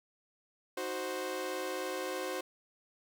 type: chord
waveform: sawtooth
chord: C diminished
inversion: first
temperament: equal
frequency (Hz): 311.1 / 370 / 523.3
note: Eb4 / Gb4 / C5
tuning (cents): 0 / 0 / 0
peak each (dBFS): -40 / -35 / -34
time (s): 0.77-2.41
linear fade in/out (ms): 5
effects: none

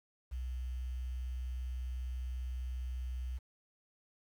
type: tone with quantisation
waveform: sine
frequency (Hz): 62.6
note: B1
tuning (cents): +24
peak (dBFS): -36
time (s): 0.31-3.39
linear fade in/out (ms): 20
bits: 10
effects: none

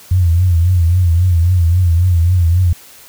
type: tone with vibrato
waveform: sine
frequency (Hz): 87.31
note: F2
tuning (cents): 0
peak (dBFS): -8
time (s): 0.11-2.73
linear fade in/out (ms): 5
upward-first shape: triangle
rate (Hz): 3.7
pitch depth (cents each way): 120
effects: white hiss -40 dBFS RMS until 3.08 s

